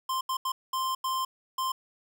square tone bursts at uneven times, 1046.5 Hz, C6, in tune, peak -28 dBFS, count 6, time 0.09-0.21 / 0.29-0.37 / 0.45-0.52 / 0.73-0.95 / 1.04-1.25 / 1.58-1.72 s, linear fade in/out 5 ms, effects none

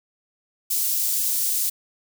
white high-pass noise, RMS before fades -23 dBFS, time 0.7-1.7 s, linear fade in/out 10 ms, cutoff 6200 Hz, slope 12 dB/octave, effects none

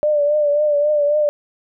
sine tone with vibrato, 591 Hz, D5, 11 cents sharp, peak -13 dBFS, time 0.03-1.29 s, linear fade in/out 0 ms, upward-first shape triangle, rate 3.7 Hz, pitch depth 53 cents each way, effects none

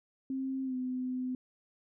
sine tone with pitch glide, 265.4 to 254.3 Hz, C4 to C4, +25 to -49 cents, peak -32 dBFS, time 0.3-1.35 s, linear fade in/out 2 ms, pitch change -74 cents, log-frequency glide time 0.64-0.75 s, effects none

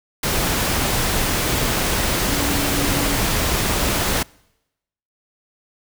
sine tone in noise, 284.3 Hz, C#4, 44 cents sharp, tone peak -25 dBFS, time 2.28-3.16 s, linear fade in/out 5 ms, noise pink, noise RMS -20 dBFS, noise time 0.23-4.23 s, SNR -8 dB, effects noise-tail reverb RT60 0.9 s tail -26 dB re dry

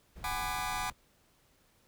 brown noise, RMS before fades -45 dBFS, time 0.15-0.93 s, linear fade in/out 20 ms
sawtooth chord, G# half-diminished seventh, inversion third, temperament just, 747.5 / 830.6 / 996.7 / 1196.1 Hz, F#5 / G#5 / B5 / D6, +17 / 0 / +16 / +31 cents, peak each -35 dBFS, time 0.24-0.9 s, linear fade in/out 2 ms
effects pink hiss -68 dBFS RMS until 1.87 s

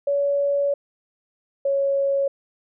sine tone pair in turn, 566 / 553.7 Hz, C#5 / C#5, +36 / -2 cents, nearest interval unison, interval 38 cents, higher first, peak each -18 dBFS, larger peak neither, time 0.07-0.74 / 1.65-2.28 s, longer first, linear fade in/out 5 ms, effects none

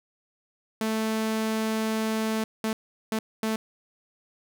sawtooth tone bursts at uneven times, 220 Hz, A3, in tune, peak -21 dBFS, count 4, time 0.81-2.44 / 2.64-2.73 / 3.12-3.19 / 3.43-3.56 s, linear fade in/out 2 ms, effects none

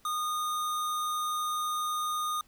square tone, 1228 Hz, D#6, 23 cents flat, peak -30 dBFS, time 0.05-2.41 s, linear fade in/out 2 ms, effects pink hiss -63 dBFS RMS until 2.47 s

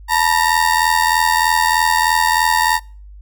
30% pulse ring-modulated tone, 924 Hz, A#5, 16 cents flat, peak -7 dBFS, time 0.08-2.8 s, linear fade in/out 50 ms, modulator 41.6 Hz, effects noise-tail reverb RT60 0.4 s tail -26 dB re dry + added 50 Hz sine -35 dBFS peak until 3.21 s

